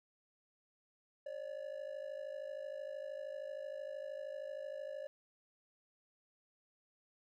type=ring-modulated tone; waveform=triangle; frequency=572 Hz; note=D5; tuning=46 cents flat; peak=-37 dBFS; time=1.26-5.07 s; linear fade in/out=0 ms; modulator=26.5 Hz; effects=none